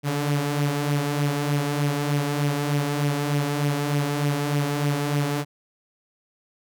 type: tone with flanger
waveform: sawtooth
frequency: 144.7 Hz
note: D3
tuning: 25 cents flat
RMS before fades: -24 dBFS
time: 0.03-5.45 s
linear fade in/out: 50 ms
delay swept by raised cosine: 0.34 to 4.64 ms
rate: 3.3 Hz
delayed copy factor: +0.5
effects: none